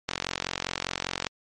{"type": "click train", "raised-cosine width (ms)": 0.2, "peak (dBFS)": -9, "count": 54, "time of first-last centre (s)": [0.09, 1.268], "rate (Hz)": 45, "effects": ["MP3 48 kbps"]}